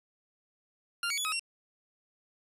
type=tone with pitch steps; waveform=20% pulse; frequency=1396 / 2250 / 3415 / 1269 / 2738 Hz; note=F6 / C#7 / G#7 / D#6 / F7; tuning=-1 / +25 / +48 / +34 / -35 cents; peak=-25 dBFS; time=1.03-1.395 s; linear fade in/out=2 ms; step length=73 ms; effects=resampled to 32000 Hz